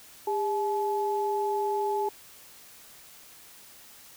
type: tone pair together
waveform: sine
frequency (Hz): 404.5 / 857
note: G#4 / A5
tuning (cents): -46 / -46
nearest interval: octave + minor second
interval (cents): 1300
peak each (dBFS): -28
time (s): 0.27-2.09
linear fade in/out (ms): 5
effects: white hiss -51 dBFS RMS until 4.16 s